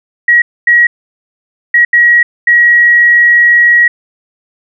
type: tone bursts at uneven times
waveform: sine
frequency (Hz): 1907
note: A#6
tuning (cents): +39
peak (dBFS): -3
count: 5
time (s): 0.28-0.42 / 0.67-0.87 / 1.74-1.85 / 1.93-2.23 / 2.47-3.88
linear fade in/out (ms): 5
effects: none